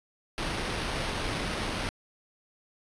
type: noise with sample-and-hold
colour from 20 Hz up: pink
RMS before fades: -32 dBFS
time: 0.38-1.89 s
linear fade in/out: 0 ms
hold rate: 7350 Hz
effects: resampled to 22050 Hz